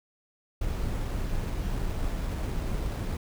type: noise with sample-and-hold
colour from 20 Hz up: brown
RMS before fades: -30 dBFS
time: 0.61-3.17 s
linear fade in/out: 5 ms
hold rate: 8820 Hz
effects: none